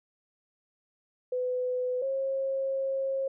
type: tone pair in turn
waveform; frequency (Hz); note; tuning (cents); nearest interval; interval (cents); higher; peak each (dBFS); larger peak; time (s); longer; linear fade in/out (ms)
sine; 502 / 538.5; B4 / C5; +28 / +50; minor second; 122; second; -27; neither; 1.32-2.02 / 2.02-3.28; second; 5
effects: none